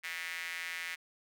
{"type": "tone with high-pass filter", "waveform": "square", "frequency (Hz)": 85.7, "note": "F2", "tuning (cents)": -32, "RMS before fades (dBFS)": -40, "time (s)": [0.03, 0.96], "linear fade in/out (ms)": 20, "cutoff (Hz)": 2000, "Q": 4, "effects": []}